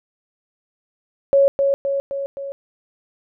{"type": "tone with echo", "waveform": "sine", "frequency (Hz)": 554, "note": "C#5", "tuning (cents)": -1, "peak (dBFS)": -10, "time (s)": [1.33, 1.48], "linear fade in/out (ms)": 0, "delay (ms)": 260, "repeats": 4, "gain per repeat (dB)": -4, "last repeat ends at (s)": 2.52, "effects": []}